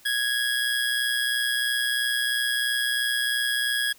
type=tone with amplitude modulation; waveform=25% pulse; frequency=1661.2 Hz; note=G#6; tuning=in tune; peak=-17 dBFS; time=0.05-3.93 s; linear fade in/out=10 ms; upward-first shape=sine; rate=123 Hz; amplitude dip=45%; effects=white hiss -54 dBFS RMS until 3.98 s